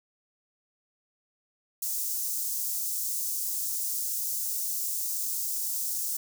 white high-pass noise, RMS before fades -31 dBFS, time 1.82-6.17 s, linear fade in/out 5 ms, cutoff 5900 Hz, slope 24 dB/octave, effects none

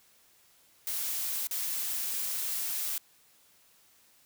blue noise with dropouts, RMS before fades -33 dBFS, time 0.87-2.98 s, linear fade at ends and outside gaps 1 ms, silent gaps 1.471-1.51 s, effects white hiss -63 dBFS RMS until 4.25 s

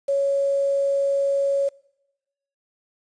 sine tone with quantisation, 556 Hz, C#5, 5 cents sharp, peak -18 dBFS, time 0.08-1.69 s, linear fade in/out 10 ms, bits 7, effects noise-tail reverb RT60 0.9 s tail -24 dB re dry + resampled to 22050 Hz

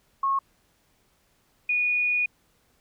sine tone pair in turn, 1091 / 2458 Hz, C#6 / D#7, -28 / -22 cents, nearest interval octave + major second, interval 1406 cents, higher second, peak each -21 dBFS, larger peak neither, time 0.23-0.39 / 1.69-2.26 s, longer second, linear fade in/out 5 ms, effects pink hiss -66 dBFS RMS until 2.8 s

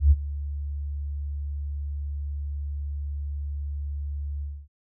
sine tone with ADSR envelope, 71.9 Hz, D2, 36 cents flat, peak -10 dBFS, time 0-4.68 s, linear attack 110 ms, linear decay 38 ms, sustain -18 dB, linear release 260 ms, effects tanh soft clip ceiling -6 dBFS

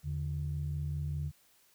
sine tone pair together, 80.92 / 145.9 Hz, E2 / D3, -32 / -11 cents, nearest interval minor seventh, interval 1021 cents, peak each -35 / -34 dBFS, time 0.03-1.32 s, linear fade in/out 50 ms, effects tanh soft clip ceiling -26 dBFS + white hiss -66 dBFS RMS until 1.74 s

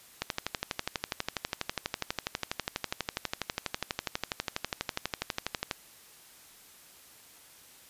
click train, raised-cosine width 0.2 ms, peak -12 dBFS, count 68, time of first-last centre 0.22-5.712 s, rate 12.2 Hz, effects white hiss -55 dBFS RMS until 7.89 s + resampled to 32000 Hz

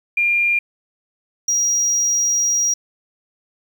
sine / triangle tone pair in turn, 2400 / 5724 Hz, D7 / F8, +37 / +42 cents, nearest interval octave + minor third, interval 1505 cents, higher second, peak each -14 dBFS, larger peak neither, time 0.17-0.59 / 1.48-2.74 s, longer second, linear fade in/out 5 ms, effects 8-bit

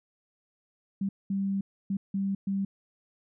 sine tone bursts at uneven times, 196 Hz, G3, in tune, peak -26 dBFS, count 5, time 1.01-1.09 / 1.3-1.61 / 1.9-1.97 / 2.14-2.35 / 2.47-2.65 s, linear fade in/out 5 ms, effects none

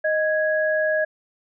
sine tone pair together, 622.2 / 1661.2 Hz, D#5 / G#6, 0 / 0 cents, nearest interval octave + perfect fourth, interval 1700 cents, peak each -20 / -23 dBFS, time 0.04-1.05 s, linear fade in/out 10 ms, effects none

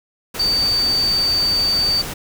sine tone in noise, 4600 Hz, D8, 37 cents flat, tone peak -15 dBFS, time 0.39-2.02 s, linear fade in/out 10 ms, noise pink, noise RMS -28 dBFS, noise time 0.34-2.14 s, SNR +10 dB, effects none

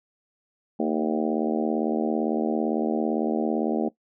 harmonic tone with a mistuned harmonic, 77.78 Hz, D#2, in tune, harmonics 3 / 4 / 5 / 6 / 7 / 8 / 9 / 10, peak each -26 / -28 / -30 / -32 / -33 / -34 / -35 / -36 dBFS, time 0.79-3.89 s, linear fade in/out 10 ms, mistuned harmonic 3, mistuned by -50 cents, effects noise-tail reverb RT60 0.1 s tail -18 dB re dry

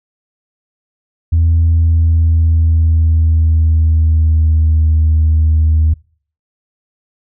sine tone with pitch glide, 82.41 to 78.55 Hz, E2 to D#2, 0 to +17 cents, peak -6 dBFS, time 1.32-5.94 s, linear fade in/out 10 ms, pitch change -83 cents, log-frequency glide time 1.68-4.87 s, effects noise-tail reverb RT60 0.5 s tail -26 dB re dry + tanh soft clip ceiling -5 dBFS

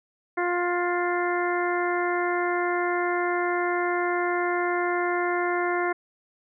harmonic tone with a mistuned harmonic, 352.7 Hz, F4, 17 cents sharp, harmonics 1 / 2 / 3 / 4 / 5 / 6, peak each -26 / -29 / -31 / -32 / -33 / -34 dBFS, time 0.37-5.93 s, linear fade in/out 10 ms, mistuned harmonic 6, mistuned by -23 cents, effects none

